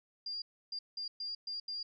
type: tone bursts at uneven times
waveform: sine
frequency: 4798 Hz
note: D8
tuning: 36 cents sharp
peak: -37 dBFS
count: 6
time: 0.26-0.42 / 0.72-0.79 / 0.97-1.08 / 1.2-1.35 / 1.47-1.6 / 1.68-1.83 s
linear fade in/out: 5 ms
effects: none